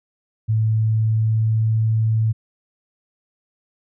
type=tone with pitch glide; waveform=sine; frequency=110 to 110.89 Hz; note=A2 to A2; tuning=0 to +14 cents; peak=-15 dBFS; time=0.48-2.33 s; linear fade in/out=20 ms; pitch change=+14 cents; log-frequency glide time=0.75-1.83 s; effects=none